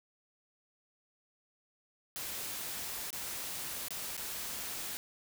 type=noise with dropouts; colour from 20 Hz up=white; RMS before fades=-40 dBFS; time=2.16-4.97 s; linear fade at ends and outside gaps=0 ms; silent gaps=3.105-3.129 / 3.883-3.906 / 4.167-4.177 s; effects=none